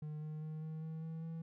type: tone with pitch steps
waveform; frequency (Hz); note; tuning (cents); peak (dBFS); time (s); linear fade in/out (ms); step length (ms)
triangle; 152.1 / 153.96 / 155.84 / 157.74 / 159.66 / 161.61 / 163.58; D#3 / D#3 / D#3 / D#3 / D#3 / E3 / E3; -39 / -18 / +3 / +24 / +45 / -34 / -13; -39; 0.02-1.42; 5; 200
effects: none